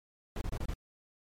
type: noise bursts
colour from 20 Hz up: brown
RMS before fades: -34 dBFS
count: 5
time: 0.36-0.737 s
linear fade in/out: 2 ms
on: 53 ms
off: 28 ms
effects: MP3 64 kbps